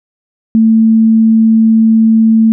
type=tone; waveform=sine; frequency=223 Hz; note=A3; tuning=23 cents sharp; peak=-4 dBFS; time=0.55-2.52 s; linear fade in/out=0 ms; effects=none